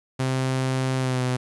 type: tone with pitch glide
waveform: sawtooth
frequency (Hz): 130.81 to 126.72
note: C3 to B2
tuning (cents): 0 to +45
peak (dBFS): -18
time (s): 0.19-1.37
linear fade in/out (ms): 10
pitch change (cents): -55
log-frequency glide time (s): 0.98-1.22
effects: resampled to 24000 Hz + 10-bit